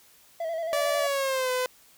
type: tone with vibrato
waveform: triangle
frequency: 658 Hz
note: E5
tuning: 3 cents flat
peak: -26 dBFS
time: 0.4-1.07 s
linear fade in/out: 5 ms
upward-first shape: square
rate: 11 Hz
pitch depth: 41 cents each way
type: tone with pitch glide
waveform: sawtooth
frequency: 578 to 506.1 Hz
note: D5 to B4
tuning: -28 to +42 cents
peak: -21 dBFS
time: 0.73-1.66 s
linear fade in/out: 0 ms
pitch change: -230 cents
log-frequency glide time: 0.98-1.51 s
effects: white hiss -57 dBFS RMS until 1.97 s